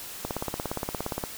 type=click train; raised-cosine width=1 ms; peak=-15 dBFS; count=18; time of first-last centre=0.25-1.238 s; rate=17.2 Hz; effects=white hiss -40 dBFS RMS until 1.37 s